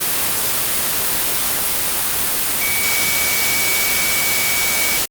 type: tone in noise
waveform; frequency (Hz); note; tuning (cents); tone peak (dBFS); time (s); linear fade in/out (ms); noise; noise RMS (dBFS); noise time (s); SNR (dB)
sine; 2266; C#7; +37; -21; 2.6-4.99; 20; white; -18; 0-5.06; -6
effects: Opus 32 kbps